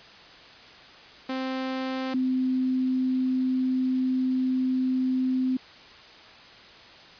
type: tone pair in turn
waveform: sawtooth / sine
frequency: 261.6 / 257.7 Hz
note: C4 / C4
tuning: 0 / -26 cents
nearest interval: unison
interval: 26 cents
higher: first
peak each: -24 / -22 dBFS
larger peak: second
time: 1.29-2.14 / 2.14-5.57 s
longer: second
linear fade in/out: 5 ms
effects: white hiss -48 dBFS RMS until 7.19 s + resampled to 11025 Hz